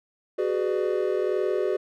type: chord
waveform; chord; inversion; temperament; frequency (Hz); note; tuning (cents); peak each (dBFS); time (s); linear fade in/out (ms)
triangle; G# half-diminished seventh; third; just; 373.8 / 415.3 / 498.4 / 598; F#4 / G#4 / B4 / D5; +18 / 0 / +16 / +31; -24 / -26 / -28 / -29; 0.38-1.77; 10
effects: none